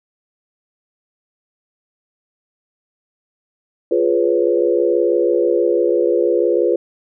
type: chord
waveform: sine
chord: C# dominant seventh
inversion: first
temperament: equal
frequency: 349.2 / 415.3 / 493.9 / 554.4 Hz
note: E#4 / G#4 / B4 / C#5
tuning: 0 / 0 / 0 / 0 cents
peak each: -17 / -19 / -17 / -22 dBFS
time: 3.91-6.76 s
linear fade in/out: 5 ms
effects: none